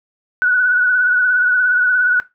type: tone with vibrato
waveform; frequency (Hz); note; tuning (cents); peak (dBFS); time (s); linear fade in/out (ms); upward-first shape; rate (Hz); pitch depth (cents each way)
sine; 1480; F#6; 0; -11; 0.42-2.2; 0; sine; 17; 38
effects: noise-tail reverb RT60 0.2 s tail -17 dB re dry